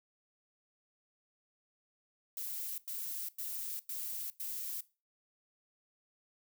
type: noise bursts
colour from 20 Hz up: violet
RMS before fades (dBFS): -40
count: 5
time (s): 2.37-4.808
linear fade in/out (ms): 2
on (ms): 410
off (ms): 97
effects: noise-tail reverb RT60 0.3 s tail -19 dB re dry